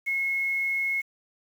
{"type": "tone with quantisation", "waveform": "sine", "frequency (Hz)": 2173, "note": "C#7", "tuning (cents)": -35, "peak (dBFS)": -24, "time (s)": [0.06, 1.02], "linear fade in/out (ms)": 20, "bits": 8, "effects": []}